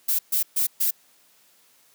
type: noise bursts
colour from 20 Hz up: violet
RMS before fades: -22 dBFS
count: 4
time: 0.08-0.91 s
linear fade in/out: 10 ms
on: 110 ms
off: 130 ms
effects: white hiss -59 dBFS RMS until 1.94 s + high-pass 150 Hz 12 dB/octave